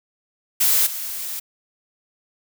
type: noise with level steps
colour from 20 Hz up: blue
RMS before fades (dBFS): -17 / -29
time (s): 0.6-1.4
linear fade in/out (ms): 10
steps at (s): 0.86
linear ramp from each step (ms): 10
effects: none